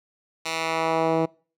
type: tone with band-pass filter sweep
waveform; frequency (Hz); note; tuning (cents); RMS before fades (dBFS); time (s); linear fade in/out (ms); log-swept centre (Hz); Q
10% pulse; 162.5; E3; -24; -24; 0.45-1.26; 10; 3900 to 350; 0.73
effects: noise-tail reverb RT60 0.4 s tail -25 dB re dry